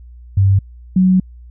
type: tone pair in turn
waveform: sine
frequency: 97.5 / 185.76 Hz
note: G2 / F#3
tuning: -9 / +7 cents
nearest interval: major seventh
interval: 1116 cents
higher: second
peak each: -8 / -8 dBFS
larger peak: neither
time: 0.37-0.59 / 0.96-1.2 s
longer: second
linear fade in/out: 5 ms
effects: added 60 Hz sine -35 dBFS peak until 1.5 s